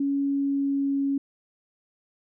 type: tone with pitch glide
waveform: sine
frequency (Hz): 279.2 to 277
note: C#4 to C#4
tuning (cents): +13 to -1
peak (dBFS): -22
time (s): 0-1.18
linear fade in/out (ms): 5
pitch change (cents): -14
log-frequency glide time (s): 0.2-1.02
effects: none